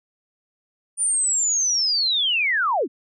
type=linear sweep; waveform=sine; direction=down; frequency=9397 to 207.7 Hz; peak=-18 dBFS; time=0.97-2.88 s; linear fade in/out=50 ms; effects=none